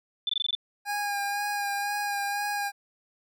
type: tone bursts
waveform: sine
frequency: 3520 Hz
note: A7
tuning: in tune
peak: -24 dBFS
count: 7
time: 0.27-0.551 s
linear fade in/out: 2 ms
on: 23 ms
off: 20 ms
type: tone with vibrato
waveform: 25% pulse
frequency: 814 Hz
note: G#5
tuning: 35 cents flat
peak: -24 dBFS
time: 0.85-2.72 s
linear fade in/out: 50 ms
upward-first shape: sine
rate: 2 Hz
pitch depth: 21 cents each way
effects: none